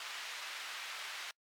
white band-pass noise, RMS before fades -44 dBFS, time 0-1.31 s, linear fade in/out 2 ms, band 1100 to 3300 Hz, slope 12 dB/octave, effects noise-tail reverb RT60 0.1 s tail -26 dB re dry + MP3 96 kbps

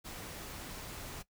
pink noise, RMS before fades -45 dBFS, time 0.04-1.23 s, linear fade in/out 20 ms, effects noise-tail reverb RT60 0.1 s tail -18 dB re dry

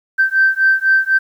sine beating tone pair, 1555 / 1559 Hz, G6 / G6, -14 / -10 cents, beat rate 4 Hz, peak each -13 dBFS, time 0.18-1.19 s, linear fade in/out 20 ms, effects tanh soft clip ceiling -3 dBFS + 8-bit

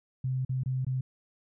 sine tone with dropouts, 129.8 Hz, C3, 13 cents flat, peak -27 dBFS, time 0.24-1.01 s, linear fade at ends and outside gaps 5 ms, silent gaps 0.45-0.493 / 0.635-0.659 / 0.848-0.866 s, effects none

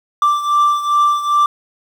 triangle beating tone pair, 1174.7 / 1177.2 Hz, D6 / D6, 0 / +4 cents, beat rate 2.5 Hz, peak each -11 / -16 dBFS, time 0.22-1.46 s, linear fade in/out 2 ms, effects 7-bit

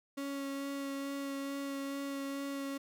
35% pulse tone with vibrato, 277.2 Hz, C#4, in tune, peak -35 dBFS, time 0.17-2.78 s, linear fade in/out 10 ms, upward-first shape sine, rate 2.3 Hz, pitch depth 11 cents each way, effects none

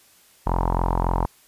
sawtooth tone with low-pass filter, 43.65 Hz, F1, in tune, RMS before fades -22 dBFS, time 0.46-1.26 s, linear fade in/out 10 ms, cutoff 940 Hz, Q 7, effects white hiss -55 dBFS RMS until 1.47 s + resampled to 32000 Hz

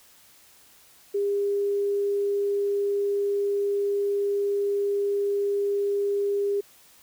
sine tone, 403.3 Hz, G4, 49 cents sharp, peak -22 dBFS, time 1.14-6.61 s, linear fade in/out 10 ms, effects white hiss -55 dBFS RMS until 7.02 s

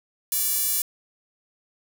sawtooth tone with high-pass filter, 579 Hz, D5, 25 cents flat, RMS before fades -24 dBFS, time 0.32-0.82 s, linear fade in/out 2 ms, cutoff 10000 Hz, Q 0.68, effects 8-bit

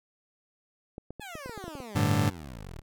clicks, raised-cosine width 2 ms, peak -26 dBFS, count 11, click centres 0.981 / 1.106 / 1.197 / 1.354 / 1.46 / 1.495 / 1.577 / 1.641 / 1.68 / 1.753 / 1.803 s
15% pulse exponential sweep, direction down, 880 to 33.96 Hz, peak -34 dBFS, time 1.2-2.82 s, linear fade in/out 20 ms
30% pulse chord, G suspended second, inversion none, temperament just, 98 / 110.25 / 147 Hz, G2 / A2 / D3, 0 / +4 / +2 cents, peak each -25 dBFS, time 1.95-2.3 s, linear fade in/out 10 ms
effects none

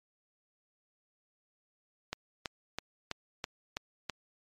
click train, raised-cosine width 0.2 ms, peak -17 dBFS, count 7, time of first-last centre 2.13-4.097 s, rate 3.05 Hz, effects MP3 64 kbps

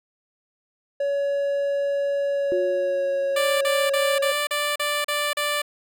triangle tone with pitch glide, 563 to 551.7 Hz, C#5 to C#5, +27 to -8 cents, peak -19 dBFS, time 1-4.32 s, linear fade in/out 5 ms, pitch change -35 cents, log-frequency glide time 2.3-3.03 s
sine tone with exponential decay, 359.7 Hz, F#4, 49 cents flat, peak -21 dBFS, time 2.52-3.9 s, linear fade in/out 0 ms, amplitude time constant 300 ms
10% pulse tone bursts, 587.3 Hz, D5, in tune, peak -14 dBFS, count 8, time 3.36-5.619 s, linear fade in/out 5 ms, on 250 ms, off 37 ms
effects none

